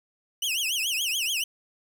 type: tone with vibrato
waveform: sawtooth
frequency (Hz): 2884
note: F#7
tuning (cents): -45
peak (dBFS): -22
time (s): 0.42-1.44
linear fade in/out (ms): 5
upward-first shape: triangle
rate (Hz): 7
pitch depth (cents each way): 270
effects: none